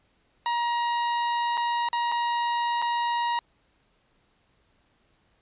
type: tone with dropouts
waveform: 40% pulse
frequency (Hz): 948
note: A#5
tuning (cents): +29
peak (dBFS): -23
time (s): 0.46-3.39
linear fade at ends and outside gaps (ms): 1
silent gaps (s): 1.572-1.576 / 1.887-1.93 / 2.117-2.121 / 2.818-2.823
effects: pink hiss -67 dBFS RMS until 5.41 s + resampled to 8000 Hz